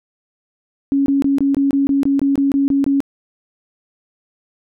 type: tone bursts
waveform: sine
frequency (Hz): 277.2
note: C#4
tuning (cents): 0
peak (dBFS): -12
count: 13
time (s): 0.92-3.004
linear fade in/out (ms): 0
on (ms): 140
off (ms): 22
effects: none